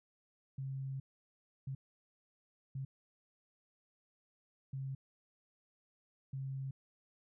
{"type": "tone bursts at uneven times", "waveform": "sine", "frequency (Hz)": 134.6, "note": "C3", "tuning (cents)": 49, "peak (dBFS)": -38, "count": 5, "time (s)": [[0.58, 1], [1.67, 1.75], [2.75, 2.85], [4.73, 4.95], [6.33, 6.71]], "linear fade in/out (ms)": 5, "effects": []}